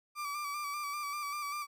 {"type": "tone with vibrato", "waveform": "35% pulse", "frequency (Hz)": 1168, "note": "D6", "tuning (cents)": -10, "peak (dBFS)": -34, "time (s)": [0.15, 1.67], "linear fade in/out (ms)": 50, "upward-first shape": "square", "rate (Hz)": 5.1, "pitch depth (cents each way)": 33, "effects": []}